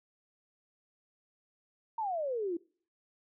sine exponential sweep, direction down, 932.3 to 325.1 Hz, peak -31 dBFS, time 1.98-2.57 s, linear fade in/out 5 ms, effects noise-tail reverb RT60 0.5 s tail -25 dB re dry

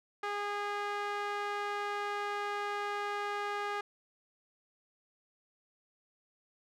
sawtooth tone with band-pass filter, 409.8 Hz, G#4, 23 cents flat, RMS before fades -36 dBFS, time 0.23-3.81 s, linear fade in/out 5 ms, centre 1300 Hz, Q 1.1, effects none

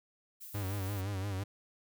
violet noise with tremolo, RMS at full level -47 dBFS, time 0.4-1.02 s, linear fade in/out 20 ms, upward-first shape triangle, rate 6.8 Hz, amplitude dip 25%
45% pulse tone with vibrato, 98 Hz, G2, in tune, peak -34 dBFS, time 0.54-1.44 s, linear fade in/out 10 ms, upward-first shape sine, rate 5.8 Hz, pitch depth 86 cents each way
effects none

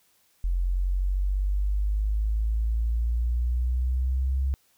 sine exponential sweep, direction up, 43.76 to 67.4 Hz, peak -22 dBFS, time 0.44-4.54 s, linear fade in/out 0 ms, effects white hiss -65 dBFS RMS until 4.77 s

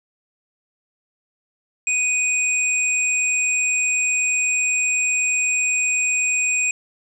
sine tone pair together, 2489 / 7459 Hz, D#7 / A#8, 0 / 0 cents, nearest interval octave + perfect fifth, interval 1900 cents, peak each -19 / -22 dBFS, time 1.87-6.71 s, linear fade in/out 2 ms, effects none

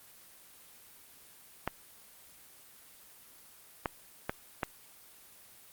clicks, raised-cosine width 0.5 ms, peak -15 dBFS, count 4, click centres 1.676 / 3.858 / 4.295 / 4.632 s, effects white hiss -56 dBFS RMS until 5.72 s + Opus 24 kbps

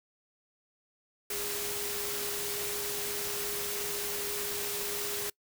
sine tone in noise, 410 Hz, G#4, 22 cents flat, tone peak -40 dBFS, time 1.3-5.3 s, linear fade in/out 5 ms, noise white, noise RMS -35 dBFS, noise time 1.3-5.3 s, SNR -8 dB, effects noise-tail reverb RT60 0.1 s tail -24 dB re dry

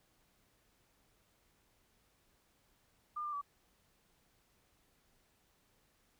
sine tone with pitch steps, 1205 / 1193 / 1148 Hz, D6 / D6 / D6, +44 / +27 / -40 cents, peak -37 dBFS, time 3.16-3.415 s, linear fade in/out 10 ms, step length 85 ms, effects pink hiss -73 dBFS RMS until 6.19 s

